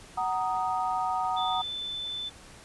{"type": "chord", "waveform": "sine", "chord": "D# minor", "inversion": "first", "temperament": "just", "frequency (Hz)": [746.7, 933.4, 1244.5], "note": ["F#5", "A#5", "D#6"], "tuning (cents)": [16, 2, 0], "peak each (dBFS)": [-29, -31, -32], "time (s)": [0.17, 1.62], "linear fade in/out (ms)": 10}
{"type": "tone", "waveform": "sine", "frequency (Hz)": 3520, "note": "A7", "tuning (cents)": 0, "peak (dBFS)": -32, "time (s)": [1.36, 2.3], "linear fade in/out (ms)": 20}
{"effects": ["pink hiss -50 dBFS RMS until 2.64 s", "resampled to 24000 Hz"]}